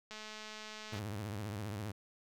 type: click train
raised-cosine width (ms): 0.2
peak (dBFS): -30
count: 190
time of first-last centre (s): 0.11-0.989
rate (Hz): 215
type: tone with vibrato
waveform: sawtooth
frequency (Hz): 103.83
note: G#2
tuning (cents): 0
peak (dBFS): -35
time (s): 0.92-1.92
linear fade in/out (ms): 10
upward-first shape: sine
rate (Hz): 15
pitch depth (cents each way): 140
effects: none